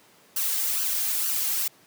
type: noise with flanger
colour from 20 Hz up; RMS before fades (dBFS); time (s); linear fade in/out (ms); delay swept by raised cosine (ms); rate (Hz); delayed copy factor
blue; -26; 0.36-1.68; 5; 0.66 to 2.56; 2.2; +0.6
effects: pink hiss -56 dBFS RMS until 1.86 s + high-pass 200 Hz 12 dB/octave